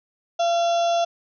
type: harmonic tone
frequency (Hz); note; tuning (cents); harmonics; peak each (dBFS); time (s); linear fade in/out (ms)
683; F5; -39; 1 / 2 / 4 / 5 / 6 / 7 / 8 / 9; -18 / -34 / -37 / -33 / -44 / -45 / -41 / -38; 0.39-1.05; 10
effects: none